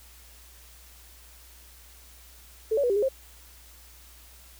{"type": "tone with pitch steps", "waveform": "sine", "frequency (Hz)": [440.5, 565, 487.8, 395.2, 414.1, 532], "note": ["A4", "C#5", "B4", "G4", "G#4", "C5"], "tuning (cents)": [2, 33, -21, 14, -5, 29], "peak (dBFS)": -21, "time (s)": [2.71, 3.088], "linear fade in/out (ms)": 10, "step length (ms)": 63, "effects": ["added 60 Hz sine -52 dBFS peak until 4.59 s", "white hiss -53 dBFS RMS until 4.59 s"]}